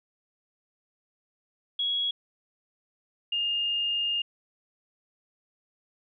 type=tone pair in turn; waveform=sine; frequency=3329 / 2826 Hz; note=G#7 / F7; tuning=+3 / +20 cents; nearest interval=minor third; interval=283 cents; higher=first; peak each=-25 dBFS; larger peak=neither; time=1.79-2.11 / 3.32-4.22 s; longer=second; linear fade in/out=5 ms; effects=none